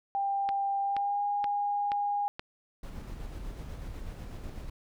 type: tone with pitch glide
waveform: sine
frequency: 794 to 816.3 Hz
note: G5 to G#5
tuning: +22 to -30 cents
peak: -27 dBFS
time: 0.15-2.28 s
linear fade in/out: 0 ms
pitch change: +48 cents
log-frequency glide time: 0.81-1.23 s
type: click train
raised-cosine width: 0.3 ms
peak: -21 dBFS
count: 5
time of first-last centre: 0.49-2.395 s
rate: 2.1 Hz
type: noise with tremolo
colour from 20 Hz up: brown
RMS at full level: -39 dBFS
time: 2.83-4.7 s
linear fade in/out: 5 ms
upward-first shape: square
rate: 8.1 Hz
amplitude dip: 25%
effects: none